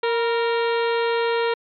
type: harmonic tone with a mistuned harmonic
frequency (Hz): 463.3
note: A#4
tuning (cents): -11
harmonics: 1 / 2 / 3 / 4 / 5 / 6 / 7 / 8 / 9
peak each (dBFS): -20 / -26 / -30 / -32 / -34 / -36 / -37 / -38 / -39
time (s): 0.03-1.54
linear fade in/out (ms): 5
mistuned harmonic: 2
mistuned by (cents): +49
effects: MP3 96 kbps